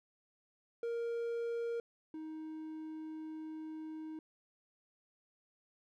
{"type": "tone pair in turn", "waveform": "triangle", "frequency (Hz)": [467.3, 314.1], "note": ["A#4", "D#4"], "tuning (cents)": [4, 16], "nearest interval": "perfect fifth", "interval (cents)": 688, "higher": "first", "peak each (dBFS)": [-33, -40], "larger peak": "first", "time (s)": [[0.83, 1.8], [2.14, 4.19]], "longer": "second", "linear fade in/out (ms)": 2, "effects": []}